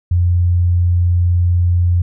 sine tone, 87.9 Hz, F2, 12 cents sharp, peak -10 dBFS, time 0.11-2.02 s, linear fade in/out 5 ms, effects none

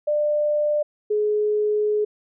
sine tone pair in turn, 596 / 421.4 Hz, D5 / G#4, +25 / +25 cents, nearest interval tritone, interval 600 cents, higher first, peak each -18 dBFS, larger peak neither, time 0.07-0.83 / 1.1-2.05 s, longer second, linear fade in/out 10 ms, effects none

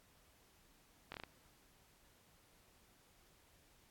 slowing click train, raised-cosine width 0.3 ms, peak -29 dBFS, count 5, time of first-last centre 1.12-1.236 s, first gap 22 ms, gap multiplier 1.19, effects pink hiss -69 dBFS RMS until 3.9 s + AAC 64 kbps

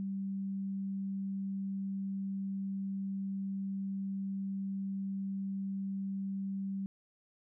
sine tone, 194.9 Hz, G3, 10 cents flat, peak -34 dBFS, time 0-6.86 s, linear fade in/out 0 ms, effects none

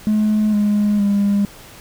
triangle tone with pitch steps, 213.4 / 207.6 / 201.9 Hz, G#3 / G#3 / G#3, +47 / 0 / -49 cents, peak -10 dBFS, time 0.07-1.45 s, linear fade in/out 0 ms, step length 460 ms, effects tanh soft clip ceiling -9 dBFS + pink hiss -41 dBFS RMS until 1.8 s

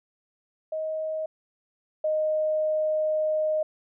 sine tone pair in turn, 629 / 619.6 Hz, D#5 / D#5, +19 / -7 cents, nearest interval unison, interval 26 cents, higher first, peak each -27 / -22 dBFS, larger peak second, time 0.72-1.26 / 2.04-3.63 s, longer second, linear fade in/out 5 ms, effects none

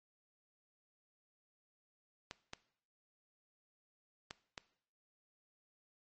clicks, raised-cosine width 0.2 ms, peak -26 dBFS, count 4, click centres 2.311 / 2.534 / 4.309 / 4.578 s, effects noise-tail reverb RT60 0.6 s tail -18 dB re dry + MP3 32 kbps

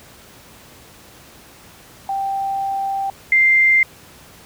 sine tone pair in turn, 784 / 2093 Hz, G5 / C7, 0 / 0 cents, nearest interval octave + perfect fourth, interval 1700 cents, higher second, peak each -19 / -10 dBFS, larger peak second, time 2.09-3.1 / 3.32-3.83 s, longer first, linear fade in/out 2 ms, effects pink hiss -44 dBFS RMS until 4.45 s + high-pass 60 Hz 12 dB/octave

